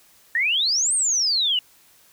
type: exponential two-way sweep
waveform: sine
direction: up then down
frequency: 1783 to 8900 to 2845 Hz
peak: -18 dBFS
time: 0.35-1.59 s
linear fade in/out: 2 ms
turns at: 0.94 s
effects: white hiss -55 dBFS RMS until 2.12 s